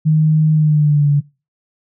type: tone with pitch glide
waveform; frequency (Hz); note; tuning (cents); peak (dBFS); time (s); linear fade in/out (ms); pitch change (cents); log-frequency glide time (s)
sine; 155.56 to 144.31; D#3 to D3; 0 to -30; -9; 0.05-1.21; 20; -130; 0.53-1.1
effects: noise-tail reverb RT60 0.3 s tail -23 dB re dry